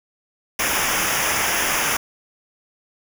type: noise with comb filter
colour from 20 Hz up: pink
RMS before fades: -21 dBFS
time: 0.59-1.97 s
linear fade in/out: 5 ms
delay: 0.24 ms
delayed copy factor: -0.85
effects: none